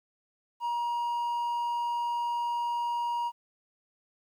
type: tone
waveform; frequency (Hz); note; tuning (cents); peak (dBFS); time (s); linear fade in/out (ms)
triangle; 950; A#5; +33; -26; 0.6-3.32; 50
effects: 11-bit